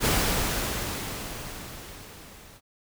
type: noise with level ramp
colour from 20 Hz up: pink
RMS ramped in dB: -22 to -50 dBFS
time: 0-2.61 s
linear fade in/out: 50 ms
effects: none